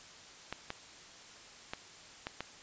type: clicks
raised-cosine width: 0.3 ms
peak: -21 dBFS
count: 5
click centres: 0.526 / 0.704 / 1.735 / 2.269 / 2.406 s
effects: white hiss -53 dBFS RMS until 2.62 s + resampled to 16000 Hz